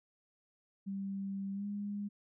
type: tone with pitch glide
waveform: sine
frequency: 196 to 204 Hz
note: G3 to G#3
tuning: 0 to -31 cents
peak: -36 dBFS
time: 0.86-2.09 s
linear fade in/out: 20 ms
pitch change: +69 cents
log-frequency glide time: 1.53-1.66 s
effects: none